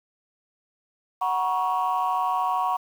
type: chord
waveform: sine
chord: F# major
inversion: none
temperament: equal with one note detuned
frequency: 740 / 955.8 / 1108.7 Hz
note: F#5 / A#5 / C#6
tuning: 0 / +43 / 0 cents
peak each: -25 dBFS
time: 1.21-2.77 s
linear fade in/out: 10 ms
effects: tanh soft clip ceiling -16 dBFS + 8-bit